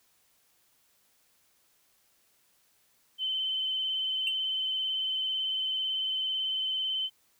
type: tone with vibrato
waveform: sine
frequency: 3068 Hz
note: G7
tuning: 38 cents flat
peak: -28 dBFS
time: 3.18-7.1 s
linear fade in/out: 50 ms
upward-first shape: triangle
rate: 18 Hz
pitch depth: 23 cents each way
type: tone with exponential decay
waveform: triangle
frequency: 2742 Hz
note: F7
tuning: 32 cents flat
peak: -23 dBFS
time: 4.27-4.35 s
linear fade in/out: 2 ms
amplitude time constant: 16 ms
effects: white hiss -68 dBFS RMS until 7.39 s